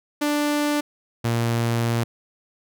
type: tone pair in turn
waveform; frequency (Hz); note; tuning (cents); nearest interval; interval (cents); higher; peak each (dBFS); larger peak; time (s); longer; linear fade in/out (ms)
sawtooth; 294.4 / 116.83; D4 / A#2; +4 / +4; octave + major third; 1600; first; -16; neither; 0.21-0.81 / 1.24-2.04; second; 10
effects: none